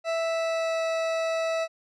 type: tone with pitch glide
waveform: 40% pulse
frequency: 659.3 to 653.2 Hz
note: E5 to E5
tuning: 0 to -16 cents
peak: -24 dBFS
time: 0.04-1.68 s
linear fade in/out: 50 ms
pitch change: -16 cents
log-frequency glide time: 0.14-0.83 s
effects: low-pass 5000 Hz 12 dB/octave